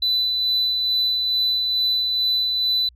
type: tone with tremolo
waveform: sine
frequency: 3993 Hz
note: B7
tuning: 18 cents sharp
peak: -15 dBFS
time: 0.02-2.89 s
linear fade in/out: 5 ms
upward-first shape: sine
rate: 2.3 Hz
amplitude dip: 35%
effects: tanh soft clip ceiling -15 dBFS + added 60 Hz sine -49 dBFS peak until 2.95 s